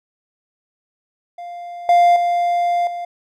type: tone with level steps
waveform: triangle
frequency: 698.5 Hz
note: F5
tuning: in tune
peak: -27 / -7 / -13 / -22 dBFS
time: 1.38-3.05 s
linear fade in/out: 5 ms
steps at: 1.89 / 2.16 / 2.87 s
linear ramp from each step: 2 ms
effects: none